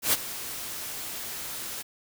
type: noise with ADSR envelope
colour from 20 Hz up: white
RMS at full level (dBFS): -21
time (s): 0.02-1.83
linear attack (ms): 110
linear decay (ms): 28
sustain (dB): -15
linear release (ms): 19
effects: none